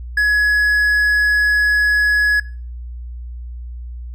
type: tone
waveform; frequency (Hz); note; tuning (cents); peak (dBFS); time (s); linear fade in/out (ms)
triangle; 1684; G#6; +24; -10; 0.17-2.4; 5
effects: noise-tail reverb RT60 0.4 s tail -21 dB re dry + added 60 Hz sine -27 dBFS peak until 4.14 s